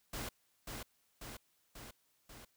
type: noise with echo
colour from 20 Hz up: pink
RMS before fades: -42 dBFS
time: 0.13-0.29 s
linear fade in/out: 5 ms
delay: 540 ms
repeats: 4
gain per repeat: -3 dB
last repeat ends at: 2.45 s
effects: white hiss -75 dBFS RMS until 2.56 s